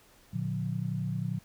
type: chord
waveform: sine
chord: Bb major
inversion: none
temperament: equal with one note detuned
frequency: 116.54 / 146.83 / 179.21 Hz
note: Bb2 / D3 / F3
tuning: 0 / 0 / +45 cents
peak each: -34 dBFS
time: 0.33-1.39 s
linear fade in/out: 10 ms
effects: pink hiss -60 dBFS RMS until 1.44 s